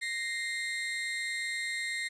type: tone pair together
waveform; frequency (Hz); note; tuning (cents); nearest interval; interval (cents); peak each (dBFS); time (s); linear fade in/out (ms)
35% pulse; 1864.7 / 2093; A#6 / C7; 0 / 0; major second; 200; -34 / -33; 0.01-2.09; 20
effects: resampled to 22050 Hz + 11-bit